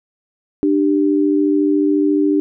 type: tone pair together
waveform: sine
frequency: 297.9 / 392 Hz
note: D4 / G4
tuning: +25 / 0 cents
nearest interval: perfect fourth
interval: 475 cents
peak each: -13 / -18 dBFS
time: 0.63-2.4 s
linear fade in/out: 0 ms
effects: none

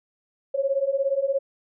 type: beating tone pair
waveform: sine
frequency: 537 / 554 Hz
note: C5 / C#5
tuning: +45 / -1 cents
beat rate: 17 Hz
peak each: -25 / -23 dBFS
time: 0.54-1.39 s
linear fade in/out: 10 ms
effects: none

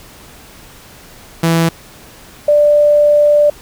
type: tone pair in turn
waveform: sawtooth / sine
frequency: 165.5 / 589.8 Hz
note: E3 / D5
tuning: +7 / +7 cents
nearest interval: octave + minor seventh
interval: 2200 cents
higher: second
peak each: -6 dBFS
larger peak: neither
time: 1.43-1.69 / 2.48-3.5 s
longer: second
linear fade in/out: 5 ms
effects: pink hiss -39 dBFS RMS until 3.61 s

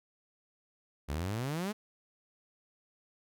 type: exponential sweep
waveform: sawtooth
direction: up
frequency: 67 to 220 Hz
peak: -29 dBFS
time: 1.08-1.73 s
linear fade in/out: 20 ms
effects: none

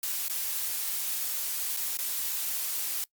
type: noise with dropouts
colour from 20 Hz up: blue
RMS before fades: -31 dBFS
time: 0.03-3.04 s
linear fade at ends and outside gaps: 2 ms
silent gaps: 0.283-0.297 / 1.766-1.77 / 1.972-1.987 s
effects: noise-tail reverb RT60 0.1 s tail -24 dB re dry + Opus 48 kbps

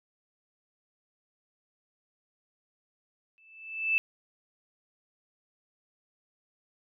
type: tone with exponential growth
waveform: sine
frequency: 2637 Hz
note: E7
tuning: in tune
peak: -20 dBFS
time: 3.38-3.98 s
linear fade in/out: 0 ms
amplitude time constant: 130 ms
effects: none

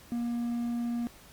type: tone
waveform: triangle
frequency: 237.2 Hz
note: A#3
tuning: 30 cents sharp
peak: -27 dBFS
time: 0.12-1.07 s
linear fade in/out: 0 ms
effects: pink hiss -54 dBFS RMS until 1.32 s + Opus 48 kbps

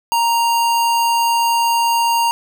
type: tone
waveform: square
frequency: 932.3 Hz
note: A#5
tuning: in tune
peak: -14 dBFS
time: 0.12-2.31 s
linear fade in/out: 0 ms
effects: none

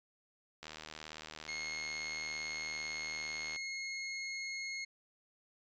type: click train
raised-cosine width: 0.2 ms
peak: -28 dBFS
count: 229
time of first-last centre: 0.63-3.561 s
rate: 77.8 Hz
type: tone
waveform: sawtooth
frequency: 2158 Hz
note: C#7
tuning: 47 cents flat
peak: -35 dBFS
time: 1.48-4.85 s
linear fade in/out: 10 ms
effects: resampled to 16000 Hz

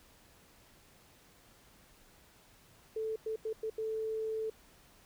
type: tone bursts at uneven times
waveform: sine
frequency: 440 Hz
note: A4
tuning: in tune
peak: -33 dBFS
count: 5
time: 2.96-3.16 / 3.26-3.36 / 3.45-3.53 / 3.63-3.7 / 3.78-4.5 s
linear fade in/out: 5 ms
effects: pink hiss -62 dBFS RMS until 5.05 s

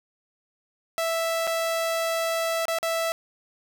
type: tone with dropouts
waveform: sawtooth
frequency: 659.3 Hz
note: E5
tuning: in tune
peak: -20 dBFS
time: 0.98-3.12 s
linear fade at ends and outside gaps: 0 ms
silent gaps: 1.47-1.475 / 2.654-2.682 / 2.786-2.829 s
effects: none

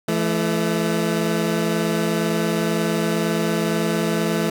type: tone pair together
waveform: 20% pulse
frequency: 167.8 / 216.4 Hz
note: E3 / A3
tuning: +31 / -29 cents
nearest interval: major third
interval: 440 cents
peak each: -17 dBFS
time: 0.08-4.5 s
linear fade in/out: 5 ms
effects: none

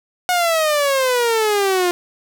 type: exponential sweep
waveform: sawtooth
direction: down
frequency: 731 to 349.2 Hz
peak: -11 dBFS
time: 0.29-1.91 s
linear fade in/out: 0 ms
effects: none

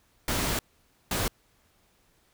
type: noise bursts at uneven times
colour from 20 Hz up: pink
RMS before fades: -28 dBFS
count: 2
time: 0.28-0.59 / 1.11-1.28 s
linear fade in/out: 2 ms
effects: pink hiss -66 dBFS RMS until 2.33 s

